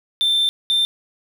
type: tone pair in turn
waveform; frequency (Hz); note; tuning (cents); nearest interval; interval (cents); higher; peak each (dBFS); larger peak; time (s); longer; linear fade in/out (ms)
sine; 3563 / 3581; A7 / A7; +21 / +30; unison; 9; second; -12 / -12; neither; 0.21-0.49 / 0.7-0.85; first; 0
effects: tanh soft clip ceiling -14 dBFS + 7-bit